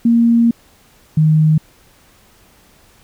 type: tone pair in turn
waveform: sine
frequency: 233.1 / 155.56 Hz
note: A#3 / D#3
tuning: 0 / 0 cents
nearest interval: perfect fifth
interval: 700 cents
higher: first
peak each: -8 dBFS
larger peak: neither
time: 0.05-0.51 / 1.17-1.58 s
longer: first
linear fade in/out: 5 ms
effects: pink hiss -50 dBFS RMS until 3.03 s